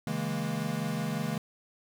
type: chord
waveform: square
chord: A# half-diminished seventh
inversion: first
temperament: equal with one note detuned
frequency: 138.59 / 162.36 / 207.7 / 233.1 Hz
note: C#3 / E3 / G#3 / A#3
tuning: 0 / -26 / 0 / 0 cents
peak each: -38 / -35 / -36 / -37 dBFS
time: 0.07-1.38 s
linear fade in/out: 2 ms
effects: none